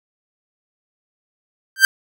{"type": "tone with exponential growth", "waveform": "45% pulse", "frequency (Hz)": 1568, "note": "G6", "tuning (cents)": 0, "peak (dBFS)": -3, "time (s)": [1.76, 1.85], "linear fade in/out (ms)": 1, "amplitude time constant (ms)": 19, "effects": []}